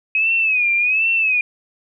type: tone with vibrato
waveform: sine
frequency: 2535 Hz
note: D#7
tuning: 32 cents sharp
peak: -14 dBFS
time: 0.15-1.41 s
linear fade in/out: 2 ms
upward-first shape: sine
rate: 1.3 Hz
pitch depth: 110 cents each way
effects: none